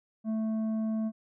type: tone with tanh clipping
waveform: sine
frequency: 220 Hz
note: A3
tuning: in tune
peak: -29 dBFS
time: 0.24-1.12 s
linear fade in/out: 50 ms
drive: 7 dB
effects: none